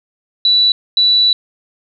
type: tone bursts at uneven times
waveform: sine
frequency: 3951 Hz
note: B7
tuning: in tune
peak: -8 dBFS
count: 2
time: 0.45-0.72 / 0.97-1.33 s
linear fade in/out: 2 ms
effects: none